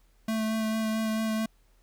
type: tone with vibrato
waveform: square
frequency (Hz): 220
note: A3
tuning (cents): 0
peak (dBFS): -27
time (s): 0.28-1.46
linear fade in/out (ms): 5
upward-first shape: sine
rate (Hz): 4.5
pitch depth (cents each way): 14
effects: added 40 Hz sine -60 dBFS peak until 1.82 s + pink hiss -69 dBFS RMS until 1.82 s